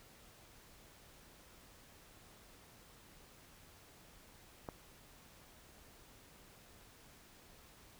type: click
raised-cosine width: 1 ms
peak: -28 dBFS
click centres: 4.688 s
effects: pink hiss -61 dBFS RMS until 7.99 s